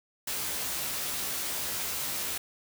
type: noise with comb filter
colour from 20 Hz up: white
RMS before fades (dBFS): -33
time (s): 0.27-2.38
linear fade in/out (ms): 5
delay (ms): 15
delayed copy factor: +0.8
effects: none